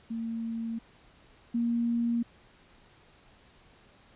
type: tone pair in turn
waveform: sine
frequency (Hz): 228 / 234.8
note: A#3 / A#3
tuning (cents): -38 / +13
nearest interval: minor second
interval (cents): 51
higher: second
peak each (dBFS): -31 / -25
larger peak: second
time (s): 0.1-0.79 / 1.54-2.23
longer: neither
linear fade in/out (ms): 10
effects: pink hiss -59 dBFS RMS until 4.15 s + resampled to 8000 Hz